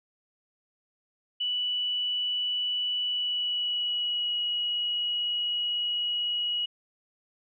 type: tone with pitch glide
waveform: sine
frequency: 2960 to 2909 Hz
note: F#7 to F#7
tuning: 0 to -30 cents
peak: -26 dBFS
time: 1.4-6.66 s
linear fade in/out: 10 ms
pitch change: -30 cents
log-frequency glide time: 3.03-4.36 s
effects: none